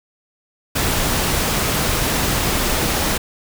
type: noise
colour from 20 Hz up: pink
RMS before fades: -19 dBFS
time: 0.75-3.18 s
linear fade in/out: 10 ms
effects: none